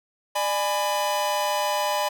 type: chord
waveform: 45% pulse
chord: G# diminished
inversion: second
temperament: just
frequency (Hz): 598 / 830.6 / 996.7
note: D5 / G#5 / B5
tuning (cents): +31 / 0 / +16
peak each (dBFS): -27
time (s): 0.35-2.09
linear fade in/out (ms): 10
effects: none